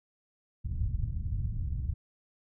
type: low-pass noise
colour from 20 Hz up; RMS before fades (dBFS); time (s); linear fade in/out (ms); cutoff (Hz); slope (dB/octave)
white; -32; 0.64-1.94; 10; 110; 24
effects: none